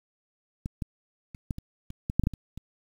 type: clicks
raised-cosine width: 5 ms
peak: -19 / -18 / -30 / -17 / -24 / -27 / -17 / -9 / -14 / -10 / -25 / -26 dBFS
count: 12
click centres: 0.659 / 0.822 / 1.348 / 1.508 / 1.584 / 1.904 / 2.099 / 2.196 / 2.237 / 2.271 / 2.337 / 2.576 s
effects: 8-bit